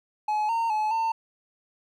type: tone with pitch steps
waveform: triangle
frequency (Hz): 849 / 917 / 857 / 900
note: G#5 / A#5 / A5 / A5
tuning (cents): +38 / -29 / -46 / +39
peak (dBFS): -21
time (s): 0.28-1.12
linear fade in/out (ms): 5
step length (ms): 210
effects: none